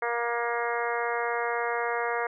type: harmonic tone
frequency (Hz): 236.3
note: A#3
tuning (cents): +24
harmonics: 2 / 3 / 4 / 5 / 6 / 7 / 8 / 9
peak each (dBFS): -31 / -33 / -34 / -35 / -36 / -36 / -37 / -38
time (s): 0.02-2.27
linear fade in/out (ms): 5
effects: none